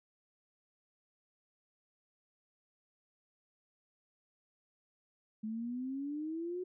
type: exponential sweep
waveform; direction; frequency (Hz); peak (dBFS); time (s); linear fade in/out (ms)
sine; up; 213.7 to 369.7; -36; 5.43-6.64; 10
effects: none